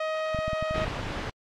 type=tone; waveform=sawtooth; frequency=629 Hz; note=D#5; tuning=19 cents sharp; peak=-23 dBFS; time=0-0.85 s; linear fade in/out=5 ms
type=clicks; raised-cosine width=5 ms; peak=-21 dBFS; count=9; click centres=0.347 / 0.389 / 0.48 / 0.532 / 0.626 / 0.71 / 0.781 / 0.819 / 0.88 s
type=noise; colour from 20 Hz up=pink; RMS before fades=-32 dBFS; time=0.74-1.3 s; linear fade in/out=5 ms
effects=low-pass 3000 Hz 12 dB/octave + AAC 64 kbps